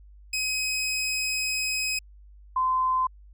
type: tone pair in turn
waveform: 20% pulse / sine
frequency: 2532 / 1030.7 Hz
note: D#7 / C6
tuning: +30 / -26 cents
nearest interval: octave + major third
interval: 1556 cents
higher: first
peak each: -21 dBFS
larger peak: neither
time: 0.33-1.99 / 2.56-3.07 s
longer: first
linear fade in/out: 5 ms
effects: added 50 Hz sine -47 dBFS peak until 3.33 s